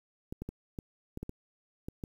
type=clicks; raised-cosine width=3 ms; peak=-25 dBFS; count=9; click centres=0.325 / 0.42 / 0.49 / 0.788 / 1.174 / 1.23 / 1.294 / 1.885 / 2.038 s; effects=9-bit